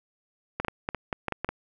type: clicks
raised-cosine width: 0.5 ms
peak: -13 dBFS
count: 10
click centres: 0.6 / 0.648 / 0.683 / 0.889 / 0.947 / 1.128 / 1.283 / 1.323 / 1.446 / 1.49 s
effects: none